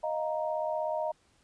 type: chord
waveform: sine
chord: Eb suspended second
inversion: none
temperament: equal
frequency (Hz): 622.3 / 698.5 / 932.3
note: Eb5 / F5 / Bb5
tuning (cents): 0 / 0 / 0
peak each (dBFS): -31 / -36 / -35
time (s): 0.03-1.12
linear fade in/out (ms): 10
effects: pink hiss -67 dBFS RMS until 1.43 s + resampled to 22050 Hz